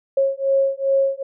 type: beating tone pair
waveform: sine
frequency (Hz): 543 / 545.5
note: C#5 / C#5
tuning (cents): -36 / -28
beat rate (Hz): 2.5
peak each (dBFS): -19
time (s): 0.17-1.23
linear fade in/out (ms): 5
effects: none